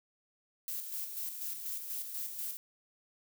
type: noise with tremolo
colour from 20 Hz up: violet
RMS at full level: -38 dBFS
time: 0.68-2.57 s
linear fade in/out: 0 ms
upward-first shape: square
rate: 4.1 Hz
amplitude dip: 45%
effects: none